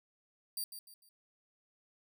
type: tone with echo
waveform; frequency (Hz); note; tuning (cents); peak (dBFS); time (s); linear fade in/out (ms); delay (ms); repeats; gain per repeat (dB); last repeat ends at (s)
5% pulse; 4699; D8; 0; -29; 0.57-0.64; 2; 150; 3; -9; 1.09
effects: none